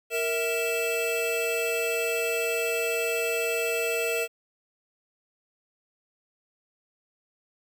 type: tone cluster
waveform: square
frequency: 464 / 652 / 2650 Hz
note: A#4 / E5 / E7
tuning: -8 / -19 / +9 cents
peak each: -29 / -33 / -30 dBFS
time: 0.1-4.28 s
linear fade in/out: 50 ms
effects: 10-bit